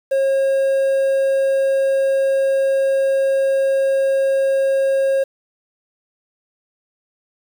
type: tone with quantisation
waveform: triangle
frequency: 541 Hz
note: C#5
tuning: 42 cents flat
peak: -12 dBFS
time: 0.11-5.24 s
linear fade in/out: 10 ms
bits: 7
effects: none